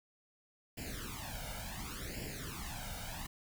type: noise with flanger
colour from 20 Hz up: pink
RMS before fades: -43 dBFS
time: 0.77-3.27 s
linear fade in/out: 10 ms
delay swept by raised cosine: 0.4 to 1.37 ms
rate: 0.69 Hz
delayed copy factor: +0.9
effects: none